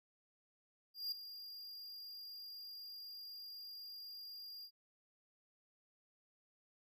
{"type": "tone with ADSR envelope", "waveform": "square", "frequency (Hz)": 4808, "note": "D8", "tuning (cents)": 40, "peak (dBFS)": -37, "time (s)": [0.94, 4.71], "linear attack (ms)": 180, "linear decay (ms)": 4, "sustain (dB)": -12, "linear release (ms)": 71, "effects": []}